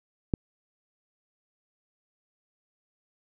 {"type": "click", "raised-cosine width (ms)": 3, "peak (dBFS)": -11, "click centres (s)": 0.338, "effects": []}